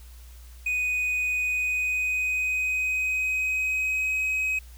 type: tone with pitch glide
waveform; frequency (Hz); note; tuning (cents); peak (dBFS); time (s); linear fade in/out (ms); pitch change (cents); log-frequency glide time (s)
triangle; 2489 to 2535; D#7 to D#7; 0 to +32; -22; 0.66-4.59; 5; +32; 1.42-4.16
effects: added 60 Hz sine -43 dBFS peak until 4.77 s + white hiss -55 dBFS RMS until 4.77 s